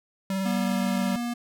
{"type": "tone with vibrato", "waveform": "square", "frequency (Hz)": 192.1, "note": "G3", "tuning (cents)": -35, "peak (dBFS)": -26, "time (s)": [0.3, 1.16], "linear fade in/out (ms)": 2, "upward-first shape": "triangle", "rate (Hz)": 19, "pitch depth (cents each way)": 26}
{"type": "tone with pitch glide", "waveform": "square", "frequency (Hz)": [240.5, 238.7], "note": ["B3", "A#3"], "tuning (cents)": [-46, 41], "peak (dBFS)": -28, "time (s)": [0.45, 1.34], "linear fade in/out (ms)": 10, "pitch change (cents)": -13, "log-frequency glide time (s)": [0.62, 0.74]}
{"effects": []}